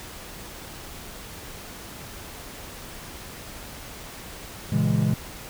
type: chord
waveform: triangle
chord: A# half-diminished seventh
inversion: none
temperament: equal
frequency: 116.54 / 138.59 / 164.81 / 207.7 Hz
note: A#2 / C#3 / E3 / G#3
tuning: 0 / 0 / 0 / 0 cents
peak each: -23 dBFS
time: 4.72-5.14 s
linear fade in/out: 5 ms
effects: pink hiss -40 dBFS RMS until 5.49 s